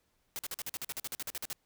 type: noise bursts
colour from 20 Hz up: white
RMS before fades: -38 dBFS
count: 16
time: 0.36-1.53 s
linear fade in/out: 0 ms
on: 30 ms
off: 46 ms
effects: pink hiss -75 dBFS RMS until 1.65 s